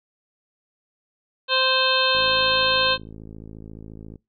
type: harmonic tone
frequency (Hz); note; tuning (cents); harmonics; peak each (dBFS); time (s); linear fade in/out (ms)
521; C5; -7; 1 / 2 / 3 / 5 / 6 / 7 / 8; -25 / -25 / -25 / -25 / -25 / -25 / -25; 1.48-2.98; 50
type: click train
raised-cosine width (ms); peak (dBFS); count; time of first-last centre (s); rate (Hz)
3; -27; 110; 2.15-4.157; 54.3
effects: noise-tail reverb RT60 0.2 s tail -23 dB re dry